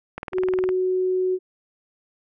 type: click train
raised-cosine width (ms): 0.5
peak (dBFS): -16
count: 11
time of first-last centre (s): 0.18-0.69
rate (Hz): 19.6
type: tone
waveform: sine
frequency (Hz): 370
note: F#4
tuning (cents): 0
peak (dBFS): -19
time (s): 0.32-1.39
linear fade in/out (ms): 50
effects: none